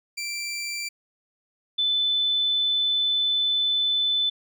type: tone pair in turn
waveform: 20% pulse / sine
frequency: 2349 / 3510 Hz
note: D7 / A7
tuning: 0 / -5 cents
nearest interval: perfect fifth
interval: 695 cents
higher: second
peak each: -24 / -20 dBFS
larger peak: second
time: 0.17-0.89 / 1.78-4.3 s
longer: second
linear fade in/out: 10 ms
effects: none